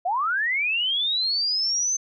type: linear sweep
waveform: sine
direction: up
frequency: 668 to 6270 Hz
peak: -21 dBFS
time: 0.05-1.97 s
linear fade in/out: 10 ms
effects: none